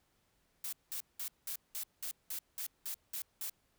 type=noise bursts; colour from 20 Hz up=blue; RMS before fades=-40 dBFS; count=11; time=0.64-3.497 s; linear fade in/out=2 ms; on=87 ms; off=190 ms; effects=pink hiss -75 dBFS RMS until 3.78 s